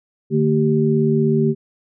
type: tone cluster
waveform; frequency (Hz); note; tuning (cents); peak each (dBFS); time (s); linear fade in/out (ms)
sine; 148.6 / 225 / 387.8; D3 / A3 / G4; +21 / +39 / -19; -18; 0.3-1.55; 50
effects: none